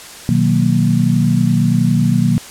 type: chord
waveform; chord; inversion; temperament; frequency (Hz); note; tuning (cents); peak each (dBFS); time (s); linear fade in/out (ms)
sine; B major seventh; none; equal; 123.47 / 155.56 / 185 / 233.1; B2 / D#3 / F#3 / A#3; 0 / 0 / 0 / 0; -16; 0.29-2.38; 0
effects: white hiss -34 dBFS RMS until 2.5 s + low-pass 10000 Hz 12 dB/octave